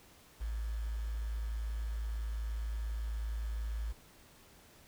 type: tone with quantisation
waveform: sine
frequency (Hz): 55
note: A1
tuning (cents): 0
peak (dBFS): -34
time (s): 0.4-3.93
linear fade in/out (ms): 20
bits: 9
effects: pink hiss -60 dBFS RMS until 4.87 s